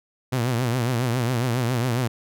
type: tone with vibrato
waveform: sawtooth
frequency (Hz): 122.2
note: B2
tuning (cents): -18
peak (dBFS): -17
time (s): 0.32-2.08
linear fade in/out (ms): 10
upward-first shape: triangle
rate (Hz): 7.3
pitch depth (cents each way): 140
effects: none